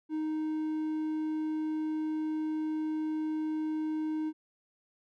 triangle tone, 311.1 Hz, D#4, in tune, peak -28 dBFS, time 0.09-4.33 s, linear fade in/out 50 ms, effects none

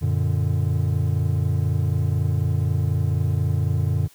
triangle chord, Gb augmented, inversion none, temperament equal, 92.5 / 116.54 / 146.83 Hz, Gb2 / Bb2 / D3, 0 / 0 / 0 cents, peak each -20 / -22 / -22 dBFS, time 0.01-4.08 s, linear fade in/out 20 ms, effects white hiss -53 dBFS RMS until 4.14 s

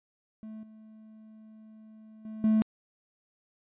triangle tone with level steps, 217.9 Hz, A3, 17 cents flat, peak -38 / -47 / -36 / -18 dBFS, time 0.43-2.62 s, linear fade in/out 0 ms, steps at 0.63 / 2.25 / 2.44 s, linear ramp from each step 2 ms, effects tanh soft clip ceiling -14 dBFS + resampled to 8000 Hz

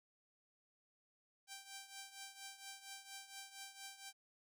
5% pulse tone with tremolo, 784 Hz, G5, in tune, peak -36 dBFS, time 1.47-4.13 s, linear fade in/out 50 ms, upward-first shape triangle, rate 4.3 Hz, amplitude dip 80%, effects none

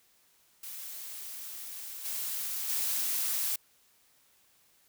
blue noise with level steps, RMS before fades -42 / -35 / -31 dBFS, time 0.63-3.56 s, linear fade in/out 5 ms, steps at 2.04 / 2.68 s, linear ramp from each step 20 ms, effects white hiss -66 dBFS RMS until 4.88 s

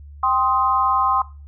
sine chord, C minor, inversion second, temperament just, 784.9 / 1046.5 / 1255.8 Hz, G5 / C6 / Eb6, +2 / 0 / +16 cents, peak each -22 / -18 / -21 dBFS, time 0.23-1.22 s, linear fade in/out 5 ms, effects noise-tail reverb RT60 0.3 s tail -17 dB re dry + added 72 Hz sine -37 dBFS peak until 1.47 s

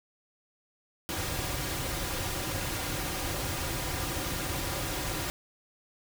pink noise with comb filter, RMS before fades -33 dBFS, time 1.09-5.3 s, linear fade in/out 0 ms, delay 4.6 ms, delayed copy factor -0.55, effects none

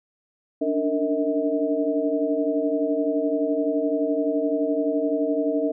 sine tone cluster, 285.3 / 297 / 459.7 / 639 Hz, C#4 / D4 / A#4 / D#5, +50 / +20 / -24 / +46 cents, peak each -26 dBFS, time 0.61-5.72 s, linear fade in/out 10 ms, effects none

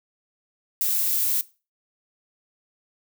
violet noise, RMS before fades -23 dBFS, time 0.81-1.41 s, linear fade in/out 0 ms, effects noise-tail reverb RT60 0.3 s tail -19 dB re dry

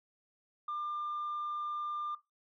sine tone, 1197 Hz, D6, 33 cents sharp, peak -33 dBFS, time 0.68-2.15 s, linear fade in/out 5 ms, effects noise-tail reverb RT60 0.2 s tail -18 dB re dry + tanh soft clip ceiling -32 dBFS

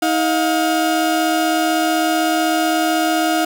35% pulse tone pair together, 317.8 / 711.5 Hz, D#4 / F5, +37 / +32 cents, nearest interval octave + major second, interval 1395 cents, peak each -16 dBFS, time 0.02-3.45 s, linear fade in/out 5 ms, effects none

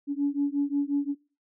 sine beating tone pair, 281.9 / 287.5 Hz, C#4 / D4, +29 / -37 cents, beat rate 5.6 Hz, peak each -26 dBFS, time 0.07-1.15 s, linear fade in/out 50 ms, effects noise-tail reverb RT60 0.3 s tail -18 dB re dry + tanh soft clip ceiling -16 dBFS

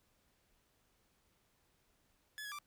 sawtooth tone with pitch steps, 1712 / 1669 / 1175 Hz, A6 / G#6 / D6, -48 / +8 / +1 cents, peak -40 dBFS, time 2.38-2.587 s, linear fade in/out 0 ms, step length 69 ms, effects pink hiss -75 dBFS RMS until 2.66 s

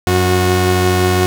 sawtooth tone pair together, 92.5 / 364.4 Hz, F#2 / F#4, 0 / -26 cents, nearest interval 2 octaves, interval 2374 cents, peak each -10 dBFS, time 0.07-1.26 s, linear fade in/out 0 ms, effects none

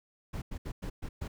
brown noise bursts at uneven times, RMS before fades -37 dBFS, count 6, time 0.33-0.42 / 0.51-0.58 / 0.65-0.72 / 0.82-0.9 / 1.02-1.09 / 1.21-1.28 s, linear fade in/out 10 ms, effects none

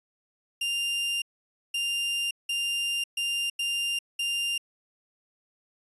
40% pulse tone bursts at uneven times, 2794 Hz, F7, in tune, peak -25 dBFS, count 6, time 0.61-1.22 / 1.74-2.31 / 2.49-3.04 / 3.17-3.5 / 3.59-3.99 / 4.19-4.58 s, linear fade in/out 5 ms, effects resampled to 24000 Hz

